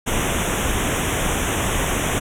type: band-stop noise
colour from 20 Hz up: pink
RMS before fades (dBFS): -21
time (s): 0.06-2.2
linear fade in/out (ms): 20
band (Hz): 3600 to 5800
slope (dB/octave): 96
effects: low-pass 11000 Hz 12 dB/octave